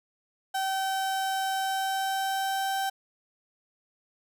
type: tone with pitch glide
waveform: 35% pulse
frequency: 770 to 776.7 Hz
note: G5 to G5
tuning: -31 to -16 cents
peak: -25 dBFS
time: 0.54-2.9 s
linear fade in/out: 10 ms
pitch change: +15 cents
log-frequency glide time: 1.57-2.75 s
effects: none